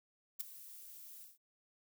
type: noise with ADSR envelope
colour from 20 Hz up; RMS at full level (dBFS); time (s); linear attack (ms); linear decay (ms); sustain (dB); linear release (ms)
violet; -36; 0.39-1.38; 17; 9; -17; 170
effects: none